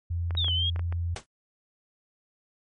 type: tone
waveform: sine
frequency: 85.5 Hz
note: F2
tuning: 36 cents flat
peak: -26 dBFS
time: 0.1-1.15 s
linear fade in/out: 10 ms
type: clicks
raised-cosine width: 0.5 ms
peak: -24 dBFS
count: 7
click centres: 0.308 / 0.351 / 0.445 / 0.483 / 0.761 / 0.794 / 0.925 s
type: linear two-way sweep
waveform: sine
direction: down then up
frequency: 3831 to 2977 to 3314 Hz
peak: -25 dBFS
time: 0.37-0.7 s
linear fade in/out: 5 ms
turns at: 0.52 s
type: noise with exponential decay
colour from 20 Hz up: pink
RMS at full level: -31 dBFS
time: 1.16-1.26 s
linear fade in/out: 2 ms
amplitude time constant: 20 ms
effects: MP3 48 kbps